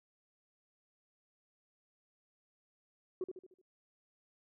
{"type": "tone with echo", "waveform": "sine", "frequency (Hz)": 370, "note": "F#4", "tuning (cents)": 0, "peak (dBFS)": -32, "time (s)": [3.21, 3.24], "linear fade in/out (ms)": 2, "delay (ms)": 75, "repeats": 5, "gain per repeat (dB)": -7, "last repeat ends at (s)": 3.615, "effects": ["tanh soft clip ceiling -31 dBFS"]}